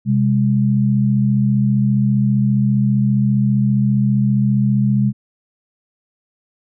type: tone pair together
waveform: sine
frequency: 129.2 / 204.2 Hz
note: C3 / G#3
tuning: -21 / -29 cents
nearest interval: minor sixth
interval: 792 cents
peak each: -15 dBFS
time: 0.05-5.13 s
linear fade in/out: 50 ms
effects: none